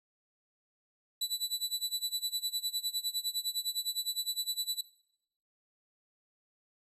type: tone with tremolo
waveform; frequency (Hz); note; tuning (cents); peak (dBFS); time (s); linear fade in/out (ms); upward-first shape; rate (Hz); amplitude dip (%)
sawtooth; 3962; B7; +5; -26; 1.21-4.81; 5; sine; 9.8; 90
effects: noise-tail reverb RT60 0.7 s tail -18 dB re dry + resampled to 32000 Hz